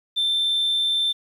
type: tone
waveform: sine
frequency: 3559 Hz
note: A7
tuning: 19 cents sharp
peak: -17 dBFS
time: 0.16-1.13 s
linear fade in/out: 20 ms
effects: tanh soft clip ceiling -17 dBFS + 9-bit